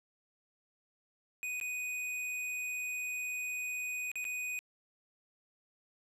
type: tone with dropouts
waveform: square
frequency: 2489 Hz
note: D#7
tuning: in tune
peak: -36 dBFS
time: 1.43-4.59 s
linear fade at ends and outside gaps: 0 ms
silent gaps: 1.6-1.612 / 4.116-4.156 / 4.243-4.251 s
effects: low-pass 12000 Hz 12 dB/octave + 12-bit